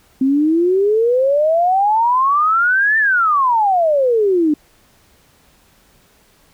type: exponential two-way sweep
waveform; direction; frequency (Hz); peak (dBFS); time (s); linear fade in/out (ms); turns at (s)
sine; up then down; 259.3 to 1800 to 291.2; -11; 0.21-4.54; 5; 2.98
effects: pink hiss -53 dBFS RMS until 6.53 s